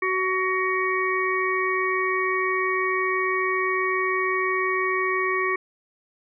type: harmonic tone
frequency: 374.5 Hz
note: F#4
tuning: 21 cents sharp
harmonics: 1 / 3 / 5 / 6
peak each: -26 / -26 / -27 / -28 dBFS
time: 0.02-5.56 s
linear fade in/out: 5 ms
effects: none